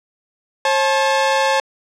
sawtooth tone pair together, 539 / 867 Hz, C#5 / A5, -49 / -26 cents, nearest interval minor sixth, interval 823 cents, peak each -13 dBFS, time 0.65-1.6 s, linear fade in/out 2 ms, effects low-pass 6000 Hz 12 dB/octave

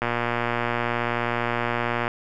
click train, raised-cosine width 0.5 ms, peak -9 dBFS, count 246, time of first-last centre 0.02-2.079 s, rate 119 Hz, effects none

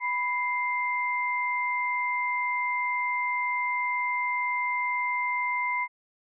sine tone pair together, 987.8 / 2093 Hz, B5 / C7, 0 / 0 cents, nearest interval octave + minor second, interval 1300 cents, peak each -28 dBFS, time 0-5.88 s, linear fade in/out 50 ms, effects none

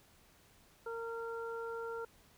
harmonic tone, 460 Hz, A#4, 23 cents flat, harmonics 1 / 2 / 3, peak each -40 / -48 / -45 dBFS, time 0.86-2.05 s, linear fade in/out 5 ms, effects pink hiss -65 dBFS RMS until 2.37 s

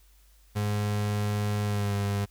35% pulse tone with pitch glide, 103.9 to 100.88 Hz, G#2 to G#2, +1 to -50 cents, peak -24 dBFS, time 0.55-2.26 s, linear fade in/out 20 ms, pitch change -51 cents, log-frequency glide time 1.64-1.95 s, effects added 50 Hz sine -56 dBFS peak until 2.3 s + white hiss -64 dBFS RMS until 2.3 s

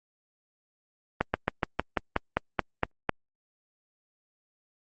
slowing click train, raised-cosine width 0.5 ms, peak -8 dBFS, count 11, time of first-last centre 1.21-3.093 s, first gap 130 ms, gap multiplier 1.08, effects Opus 24 kbps

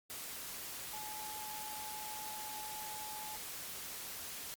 sine tone in noise, 855 Hz, A5, 50 cents flat, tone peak -46 dBFS, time 0.93-3.36 s, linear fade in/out 0 ms, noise white, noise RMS -45 dBFS, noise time 0.1-4.54 s, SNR -4 dB, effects Opus 48 kbps

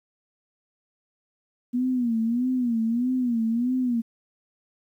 sine tone with vibrato, 240 Hz, B3, 49 cents flat, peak -21 dBFS, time 1.73-4.02 s, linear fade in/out 20 ms, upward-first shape sine, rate 1.6 Hz, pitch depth 120 cents each way, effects 10-bit

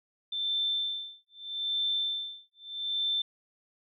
sine tone with tremolo, 3551 Hz, A7, 15 cents sharp, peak -26 dBFS, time 0.32-3.22 s, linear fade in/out 5 ms, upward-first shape sine, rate 0.8 Hz, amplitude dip 100%, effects none

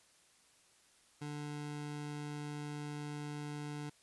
25% pulse tone, 147.6 Hz, D3, 9 cents sharp, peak -37 dBFS, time 1.21-3.9 s, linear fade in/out 10 ms, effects white hiss -67 dBFS RMS until 4.02 s + resampled to 24000 Hz

